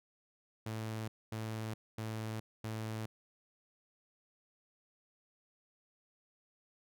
sawtooth tone bursts, 110.2 Hz, A2, 3 cents sharp, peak -34 dBFS, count 4, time 0.66-3.06 s, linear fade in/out 5 ms, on 420 ms, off 240 ms, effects none

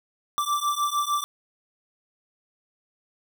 square beating tone pair, 1168 / 1174.6 Hz, D6 / D6, -10 / 0 cents, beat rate 6.6 Hz, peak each -27 dBFS, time 0.38-1.24 s, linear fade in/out 0 ms, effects none

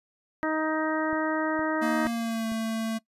harmonic tone, 313.4 Hz, D#4, 13 cents sharp, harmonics 1 / 2 / 3 / 4 / 5 / 6, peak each -28 / -31 / -33 / -34 / -35 / -36 dBFS, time 0.43-2.07 s, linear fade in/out 0 ms
click train, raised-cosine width 3 ms, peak -31 dBFS, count 4, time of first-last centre 1.13-2.519 s, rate 2.16 Hz
square tone with pitch glide, 233.1 to 223.7 Hz, A#3 to A3, 0 to +29 cents, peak -28 dBFS, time 1.81-2.99 s, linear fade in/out 20 ms, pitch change -71 cents, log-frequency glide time 2.1-2.46 s
effects noise-tail reverb RT60 0.1 s tail -21 dB re dry + resampled to 32000 Hz

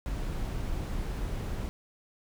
brown noise, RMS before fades -33 dBFS, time 0.06-1.69 s, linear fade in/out 0 ms, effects none

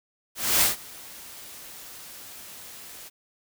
white noise with ADSR envelope, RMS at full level -19 dBFS, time 0.35-3.1 s, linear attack 270 ms, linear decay 140 ms, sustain -24 dB, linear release 26 ms, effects none

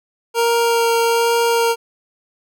25% pulse tone with vibrato, 465 Hz, A#4, 4 cents flat, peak -10 dBFS, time 0.34-1.76 s, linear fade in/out 50 ms, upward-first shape sine, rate 1.2 Hz, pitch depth 9 cents each way, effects none

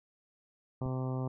harmonic tone, 129.4 Hz, C3, 19 cents flat, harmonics 1 / 2 / 3 / 4 / 5 / 6 / 7 / 8 / 9, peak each -33 / -39 / -43 / -45 / -47 / -49 / -50 / -51 / -52 dBFS, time 0.81-1.28 s, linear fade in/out 5 ms
click, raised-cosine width 5 ms, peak -29 dBFS, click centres 0.861 s
effects none

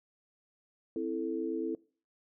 sine chord, A minor, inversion first, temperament equal, 261.6 / 329.6 / 440 Hz, C4 / E4 / A4, 0 / 0 / 0 cents, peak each -38 / -34 / -36 dBFS, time 0.96-1.75 s, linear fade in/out 2 ms, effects noise-tail reverb RT60 0.4 s tail -22 dB re dry

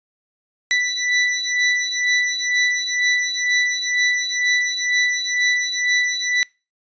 sawtooth beating tone pair, 1975.5 / 1977.6 Hz, B6 / B6, 0 / +2 cents, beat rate 2.1 Hz, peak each -17 dBFS, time 0.71-6.43 s, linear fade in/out 0 ms, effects noise-tail reverb RT60 0.3 s tail -25 dB re dry + resampled to 16000 Hz

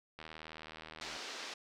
click train, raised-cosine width 0.3 ms, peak -31 dBFS, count 78, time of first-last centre 0.19-1.163 s, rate 79.1 Hz
white band-pass noise, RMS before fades -45 dBFS, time 1.01-1.54 s, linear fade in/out 5 ms, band 250 to 5300 Hz, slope 24 dB/octave
effects none

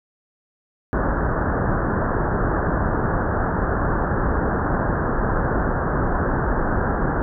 pink low-pass noise, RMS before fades -21 dBFS, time 0.93-7.22 s, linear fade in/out 0 ms, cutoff 1700 Hz, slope 96 dB/octave, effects none

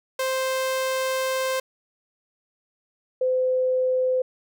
sawtooth / sine tone pair in turn, 523.3 / 511.9 Hz, C5 / C5, 0 / -38 cents, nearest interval unison, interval 38 cents, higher first, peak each -19 dBFS, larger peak neither, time 0.19-1.6 / 3.21-4.22 s, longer first, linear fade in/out 5 ms, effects none

